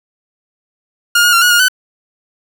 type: tone with pitch steps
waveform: sawtooth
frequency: 1417 / 1437 / 1377 / 1453 / 1423 / 1505 Hz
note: F6 / F6 / F6 / F#6 / F6 / F#6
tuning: +25 / +49 / -25 / -32 / +32 / +29 cents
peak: -4 dBFS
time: 1.15-1.684 s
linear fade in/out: 5 ms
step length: 89 ms
effects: none